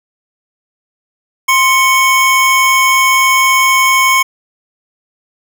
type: tone pair together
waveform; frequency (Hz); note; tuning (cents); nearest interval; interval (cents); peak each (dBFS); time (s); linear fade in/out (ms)
square; 1049.3 / 2217; C6 / C#7; +5 / 0; octave + minor second; 1295; -11; 1.48-4.23; 10
effects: none